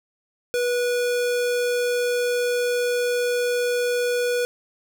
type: tone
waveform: square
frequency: 487.5 Hz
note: B4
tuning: 23 cents flat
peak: -21 dBFS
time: 0.54-4.45 s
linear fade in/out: 0 ms
effects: none